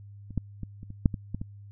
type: clicks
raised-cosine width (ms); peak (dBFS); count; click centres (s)
5; -29 / -15 / -22 / -29 / -29 / -7 / -20 / -19 / -21; 9; 0.307 / 0.377 / 0.633 / 0.831 / 0.904 / 1.058 / 1.142 / 1.346 / 1.415
effects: added 101 Hz sine -44 dBFS peak until 1.71 s